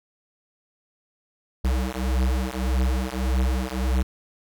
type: beating tone pair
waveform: square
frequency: 63 / 64.7 Hz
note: B1 / C2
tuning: +35 / -19 cents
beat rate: 1.7 Hz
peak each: -25 dBFS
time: 1.64-4.03 s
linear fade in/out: 10 ms
effects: none